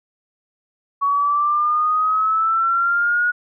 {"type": "exponential sweep", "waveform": "sine", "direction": "up", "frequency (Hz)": [1120, 1456], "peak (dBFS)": -15, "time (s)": [1.01, 3.32], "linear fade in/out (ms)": 20, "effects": []}